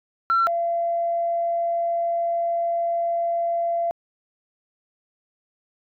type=tone pair in turn; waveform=sine; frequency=1354 / 681.7 Hz; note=E6 / F5; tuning=+46 / -42 cents; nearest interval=octave; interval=1188 cents; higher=first; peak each=-15 / -20 dBFS; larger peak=first; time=0.3-0.47 / 0.47-3.91 s; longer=second; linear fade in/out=0 ms; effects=tanh soft clip ceiling -13 dBFS